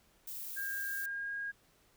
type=noise; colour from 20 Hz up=violet; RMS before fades=-43 dBFS; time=0.27-1.06 s; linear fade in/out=5 ms
type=tone with pitch glide; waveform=sine; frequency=1609 to 1630.5 Hz; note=G6 to G#6; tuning=+45 to -32 cents; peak=-36 dBFS; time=0.56-1.52 s; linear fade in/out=20 ms; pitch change=+23 cents; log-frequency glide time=1.02-1.33 s
effects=pink hiss -68 dBFS RMS until 1.96 s